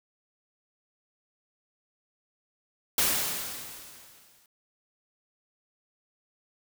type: noise with exponential decay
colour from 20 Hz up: white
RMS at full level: -23 dBFS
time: 2.98-4.46 s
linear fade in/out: 2 ms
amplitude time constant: 320 ms
effects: none